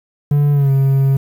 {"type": "tone with pitch glide", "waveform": "triangle", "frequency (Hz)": [145, 136.07], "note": ["D3", "C#3"], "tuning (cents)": [-22, -32], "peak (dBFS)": -8, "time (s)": [0.31, 1.17], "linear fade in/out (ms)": 5, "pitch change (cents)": -110, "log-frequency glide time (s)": [0.52, 0.71], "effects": ["7-bit"]}